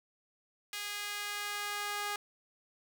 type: tone with high-pass filter sweep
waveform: sawtooth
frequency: 411.6 Hz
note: G#4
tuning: 16 cents flat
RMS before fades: -38 dBFS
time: 0.73-2.16 s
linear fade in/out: 2 ms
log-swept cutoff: 2300 to 1000 Hz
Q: 1
effects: none